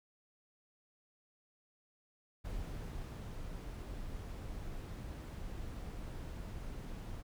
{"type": "noise with ADSR envelope", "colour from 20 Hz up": "brown", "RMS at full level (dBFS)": -42, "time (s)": [2.44, 7.23], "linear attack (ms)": 17, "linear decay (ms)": 830, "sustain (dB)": -2, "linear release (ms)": 31, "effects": []}